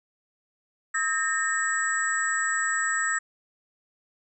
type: tone cluster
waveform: sine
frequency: 1280 / 1609 / 1838 / 7780 Hz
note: D#6 / G6 / A#6 / B8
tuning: +49 / +45 / -25 / -27 cents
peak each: -30 / -32 / -26 / -30 dBFS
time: 0.94-3.19 s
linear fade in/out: 10 ms
effects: none